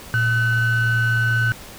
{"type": "ring-modulated tone", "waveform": "triangle", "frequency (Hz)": 698.5, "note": "F5", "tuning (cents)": 0, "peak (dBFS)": -11, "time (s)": [0.14, 1.52], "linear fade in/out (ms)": 0, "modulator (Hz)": 815, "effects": ["pink hiss -39 dBFS RMS until 1.78 s"]}